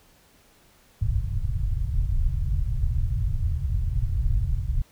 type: low-pass noise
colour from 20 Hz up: pink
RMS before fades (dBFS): -24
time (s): 1.01-4.82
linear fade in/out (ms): 5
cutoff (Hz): 130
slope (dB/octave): 48
effects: pink hiss -58 dBFS RMS until 4.91 s